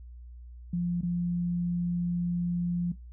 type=tone with dropouts; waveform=sine; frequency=174.61 Hz; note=F3; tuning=in tune; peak=-26 dBFS; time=0.73-2.92 s; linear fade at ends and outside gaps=5 ms; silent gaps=1.011-1.031 s; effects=noise-tail reverb RT60 0.2 s tail -18 dB re dry + added 60 Hz sine -43 dBFS peak until 3.12 s